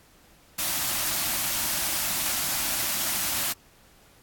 white band-stop noise, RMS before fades -27 dBFS, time 0.58-3.53 s, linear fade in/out 10 ms, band 370 to 550 Hz, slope 96 dB/octave, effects pink hiss -57 dBFS RMS until 4.22 s + AAC 64 kbps

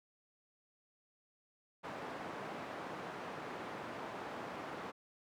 white band-pass noise, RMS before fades -45 dBFS, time 1.83-4.92 s, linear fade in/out 20 ms, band 160 to 1100 Hz, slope 12 dB/octave, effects none

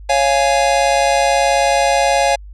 square chord, Db major, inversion none, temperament just, 554.4 / 693 / 831.5 Hz, Db5 / F5 / Ab5, 0 / -14 / +2 cents, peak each -17 dBFS, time 0.09-2.36 s, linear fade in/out 10 ms, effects added 50 Hz sine -32 dBFS peak until 2.53 s + resampled to 22050 Hz

